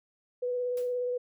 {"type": "tone with vibrato", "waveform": "sine", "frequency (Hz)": 493.9, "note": "B4", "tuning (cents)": 0, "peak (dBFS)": -28, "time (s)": [0.42, 1.18], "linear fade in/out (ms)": 10, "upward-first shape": "sine", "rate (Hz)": 17, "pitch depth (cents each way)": 15}
{"type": "noise with exponential decay", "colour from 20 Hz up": "white", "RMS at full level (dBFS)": -47, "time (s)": [0.77, 0.99], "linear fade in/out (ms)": 2, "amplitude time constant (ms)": 47}
{"effects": []}